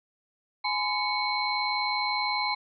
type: tone cluster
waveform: sine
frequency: 837 / 1018 / 2215 / 4115 Hz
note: G#5 / C6 / C#7 / C8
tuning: +13 / -48 / -2 / -30 cents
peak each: -31 dBFS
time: 0.64-2.55 s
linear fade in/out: 10 ms
effects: none